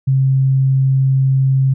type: tone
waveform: sine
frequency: 133.7 Hz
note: C3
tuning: 38 cents sharp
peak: -10 dBFS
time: 0.07-1.74 s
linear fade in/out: 10 ms
effects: none